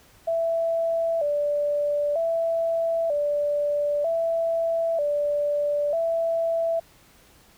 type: tone with vibrato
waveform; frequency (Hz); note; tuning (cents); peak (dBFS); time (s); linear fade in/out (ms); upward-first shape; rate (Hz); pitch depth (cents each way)
sine; 622.3; D#5; 0; -21; 0.27-6.8; 10; square; 0.53; 110
effects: pink hiss -55 dBFS RMS until 7.57 s